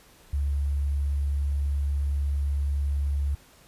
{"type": "tone with sample-and-hold", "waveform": "sine", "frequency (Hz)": 70.8, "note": "C#2", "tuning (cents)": 37, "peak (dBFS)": -23, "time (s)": [0.33, 3.35], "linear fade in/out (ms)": 5, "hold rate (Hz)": 11025, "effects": ["pink hiss -55 dBFS RMS until 3.67 s", "resampled to 32000 Hz"]}